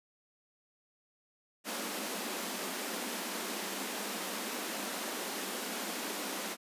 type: high-pass noise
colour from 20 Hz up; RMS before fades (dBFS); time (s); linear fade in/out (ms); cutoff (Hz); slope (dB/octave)
pink; -38; 1.64-6.57; 50; 190; 96
effects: resampled to 32000 Hz